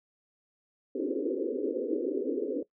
pink band-pass noise, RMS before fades -31 dBFS, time 0.95-2.63 s, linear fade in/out 5 ms, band 260 to 520 Hz, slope 96 dB/octave, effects noise-tail reverb RT60 0.1 s tail -19 dB re dry

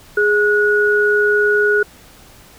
sine tone pair together, 415.3 / 1458.7 Hz, G#4 / F#6, 0 / -25 cents, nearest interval octave + minor seventh, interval 2175 cents, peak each -14 dBFS, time 0.17-1.83 s, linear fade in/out 5 ms, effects pink hiss -44 dBFS RMS until 2.58 s

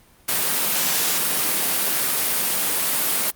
white high-pass noise, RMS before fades -21 dBFS, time 0.28-3.31 s, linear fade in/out 10 ms, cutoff 130 Hz, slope 96 dB/octave, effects pink hiss -54 dBFS RMS until 3.35 s + Opus 32 kbps

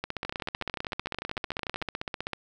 two click trains, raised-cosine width 0.3 ms, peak -17 / -15 dBFS, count 22 / 37, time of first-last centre 0.25-1.817 / 0.04-2.333 s, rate 13.4 / 15.7 Hz, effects none

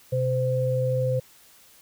sine tone pair together, 127.6 / 514.5 Hz, C3 / C5, -43 / -29 cents, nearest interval 2 octaves, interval 2414 cents, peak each -24 dBFS, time 0.12-1.2 s, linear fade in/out 10 ms, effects white hiss -54 dBFS RMS until 1.81 s

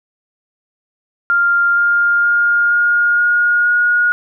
sine tone with pitch steps, 1396.9 / 1405.8 / 1414.8 / 1423.8 / 1432.9 / 1442 Hz, F6 / F6 / F6 / F6 / F6 / F#6, 0 / +11 / +22 / +33 / +44 / -45 cents, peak -10 dBFS, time 1.3-4.12 s, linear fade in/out 0 ms, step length 470 ms, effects none

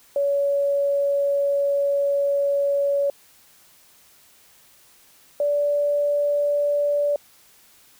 sine tone pair in turn, 564 / 579.9 Hz, C#5 / D5, +30 / -22 cents, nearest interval unison, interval 48 cents, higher second, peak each -18 dBFS, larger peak neither, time 0.16-3.1 / 5.4-7.16 s, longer first, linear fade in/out 2 ms, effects white hiss -54 dBFS RMS until 7.99 s

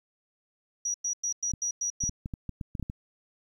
sine tone bursts, 5800 Hz, F#8, 35 cents flat, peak -27 dBFS, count 7, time 0.85-2.094 s, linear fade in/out 5 ms, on 92 ms, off 100 ms
clicks, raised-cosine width 5 ms, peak -22 dBFS, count 11, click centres 1.537 / 2.038 / 2.094 / 2.259 / 2.338 / 2.493 / 2.612 / 2.752 / 2.797 / 2.827 / 2.899 s
effects 10-bit

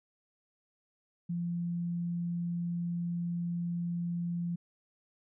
sine tone, 172.4 Hz, F3, 22 cents flat, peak -31 dBFS, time 1.29-4.56 s, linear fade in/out 10 ms, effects none

